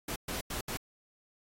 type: noise bursts at uneven times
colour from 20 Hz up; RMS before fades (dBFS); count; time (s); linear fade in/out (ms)
pink; -37; 4; 0.08-0.16 / 0.28-0.41 / 0.5-0.61 / 0.68-0.77; 5
effects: AAC 48 kbps